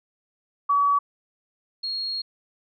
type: tone pair in turn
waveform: sine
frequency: 1138 / 4284 Hz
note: C#6 / C8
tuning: +45 / +40 cents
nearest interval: octave + major seventh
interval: 2295 cents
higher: second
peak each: -17 / -26 dBFS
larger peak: first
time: 0.69-0.99 / 1.83-2.22 s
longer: second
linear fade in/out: 10 ms
effects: none